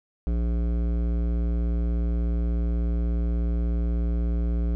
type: tone with hard clipping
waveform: triangle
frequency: 58.27 Hz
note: A#1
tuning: in tune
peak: -24 dBFS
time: 0.27-4.75 s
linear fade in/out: 0 ms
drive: 18 dB
effects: none